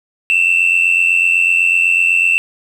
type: tone pair together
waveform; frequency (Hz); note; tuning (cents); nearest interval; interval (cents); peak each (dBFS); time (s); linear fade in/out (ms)
sine; 2632 / 2720; E7 / F7; -3 / -46; minor second; 57; -11; 0.3-2.38; 0
effects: tanh soft clip ceiling -6 dBFS + 7-bit